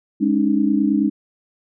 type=chord; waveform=sine; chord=Ab suspended fourth; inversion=none; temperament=equal with one note detuned; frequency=207.7 / 277.2 / 306.5 Hz; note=Ab3 / Db4 / Eb4; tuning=0 / 0 / -26 cents; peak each=-19 dBFS; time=0.2-1.1 s; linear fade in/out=20 ms; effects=none